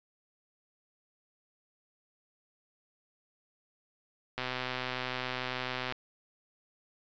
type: click train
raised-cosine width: 0.3 ms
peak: -18 dBFS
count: 197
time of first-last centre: 4.38-5.923 s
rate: 127 Hz
effects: resampled to 16000 Hz